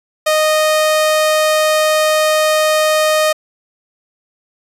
sawtooth tone, 619 Hz, D#5, 9 cents flat, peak -7 dBFS, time 0.26-3.33 s, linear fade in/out 10 ms, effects resampled to 32000 Hz

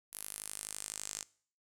sawtooth tone with band-pass filter sweep, 51.91 Hz, G#1, in tune, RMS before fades -44 dBFS, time 0.12-1.24 s, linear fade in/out 20 ms, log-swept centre 11000 to 7300 Hz, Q 3.3, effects noise-tail reverb RT60 0.5 s tail -21 dB re dry

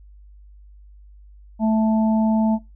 harmonic tone, 219.8 Hz, A3, 2 cents flat, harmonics 1 / 3 / 4, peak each -16 / -26 / -28 dBFS, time 1.59-2.59 s, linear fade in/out 50 ms, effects noise-tail reverb RT60 0.2 s tail -22 dB re dry + added 50 Hz sine -43 dBFS peak until 2.75 s

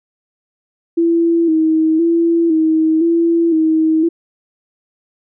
sine tone with vibrato, 326.4 Hz, E4, 17 cents flat, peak -10 dBFS, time 0.97-4.09 s, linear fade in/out 10 ms, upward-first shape square, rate 0.98 Hz, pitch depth 47 cents each way, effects none

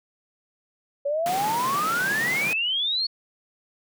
sine exponential sweep, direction up, 554.4 to 4435 Hz, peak -22 dBFS, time 1.05-3.07 s, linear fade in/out 10 ms
pink high-pass noise, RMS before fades -32 dBFS, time 1.26-2.53 s, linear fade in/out 0 ms, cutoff 130 Hz, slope 48 dB/octave
effects none

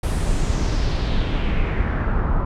brown noise with low-pass filter sweep, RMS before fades -20 dBFS, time 0.03-2.45 s, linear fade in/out 5 ms, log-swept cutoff 11000 to 1100 Hz, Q 2.4, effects none

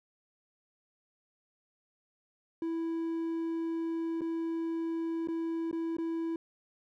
triangle tone with dropouts, 329.6 Hz, E4, in tune, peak -29 dBFS, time 2.62-6.36 s, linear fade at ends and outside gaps 2 ms, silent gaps 4.209-4.216 / 5.274-5.285 / 5.713-5.728 / 5.968-5.984 s, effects none

